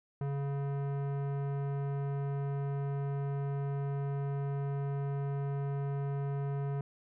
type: tone with tanh clipping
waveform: sine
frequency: 140 Hz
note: C#3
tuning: 18 cents sharp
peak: -34 dBFS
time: 0.21-6.81 s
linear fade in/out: 2 ms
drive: 17 dB
effects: none